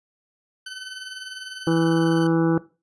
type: tone with tremolo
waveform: 20% pulse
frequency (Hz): 1518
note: F#6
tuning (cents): +44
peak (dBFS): -26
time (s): 0.66-2.27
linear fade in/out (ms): 5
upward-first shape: triangle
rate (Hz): 20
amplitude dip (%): 65
type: harmonic tone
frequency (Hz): 164.81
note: E3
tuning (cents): 0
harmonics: 1 / 2 / 3 / 5 / 6 / 7 / 8 / 9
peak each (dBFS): -22 / -19 / -26 / -33 / -39 / -36 / -37 / -34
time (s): 1.67-2.58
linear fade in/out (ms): 2
effects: noise-tail reverb RT60 0.3 s tail -18 dB re dry + resampled to 24000 Hz